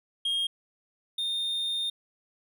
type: tone pair in turn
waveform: triangle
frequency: 3239 / 3647 Hz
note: G#7 / A#7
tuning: -44 / -39 cents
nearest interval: major second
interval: 205 cents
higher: second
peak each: -24 / -26 dBFS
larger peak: first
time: 0.25-0.47 / 1.18-1.9 s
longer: second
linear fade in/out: 5 ms
effects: none